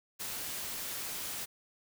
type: noise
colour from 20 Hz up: white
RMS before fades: -39 dBFS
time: 0.19-1.46 s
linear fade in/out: 20 ms
effects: none